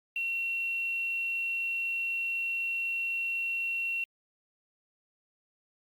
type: tone with quantisation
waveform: sine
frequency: 2728 Hz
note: F7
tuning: 41 cents flat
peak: -29 dBFS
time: 0.16-4.04 s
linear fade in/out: 2 ms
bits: 9
effects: Opus 48 kbps